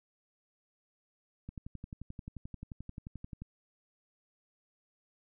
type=click train; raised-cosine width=5 ms; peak=-30 dBFS; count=23; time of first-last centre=1.49-3.42 s; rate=11.4 Hz; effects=none